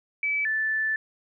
sine tone pair in turn, 2300 / 1755.2 Hz, D7 / A6, -37 / -5 cents, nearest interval perfect fourth, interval 468 cents, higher first, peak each -23 dBFS, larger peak neither, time 0.23-0.45 / 0.45-0.96 s, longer second, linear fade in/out 2 ms, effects none

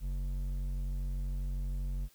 sine tone with hard clipping, 46.25 Hz, F#1, in tune, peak -34 dBFS, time 0-2.09 s, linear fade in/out 50 ms, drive 8 dB, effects white hiss -64 dBFS RMS until 2.14 s

